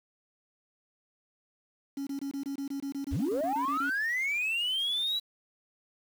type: tone bursts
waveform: sine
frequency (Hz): 277.2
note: C#4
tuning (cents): 0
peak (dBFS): -31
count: 16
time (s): 1.97-3.899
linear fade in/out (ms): 5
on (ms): 99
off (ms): 23
type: linear sweep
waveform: sine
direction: up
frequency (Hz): 38.72 to 3951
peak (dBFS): -26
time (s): 3.11-5.2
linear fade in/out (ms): 20
effects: tanh soft clip ceiling -24 dBFS + 8-bit